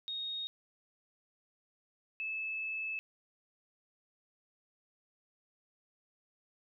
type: tone pair in turn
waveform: sine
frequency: 3729 / 2611 Hz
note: A#7 / E7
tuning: 0 / -17 cents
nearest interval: tritone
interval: 617 cents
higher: first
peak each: -36 / -35 dBFS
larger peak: second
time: 0.08-0.47 / 2.2-2.99 s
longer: second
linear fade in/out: 0 ms
effects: none